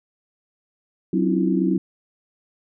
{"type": "tone cluster", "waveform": "sine", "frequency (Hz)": [187.2, 263, 283.1, 326.1, 354.9], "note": ["F#3", "C4", "C#4", "E4", "F4"], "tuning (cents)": [20, 9, 37, -19, 28], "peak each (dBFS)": [-21, -25, -27, -22, -28], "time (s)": [1.13, 1.78], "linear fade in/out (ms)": 5, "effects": []}